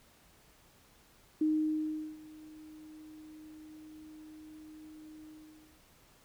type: tone with ADSR envelope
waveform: sine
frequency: 309.6 Hz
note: D#4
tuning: 9 cents flat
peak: -25 dBFS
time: 1.41-5.82 s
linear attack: 5 ms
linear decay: 750 ms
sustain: -23 dB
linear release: 550 ms
effects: pink hiss -63 dBFS RMS until 6.24 s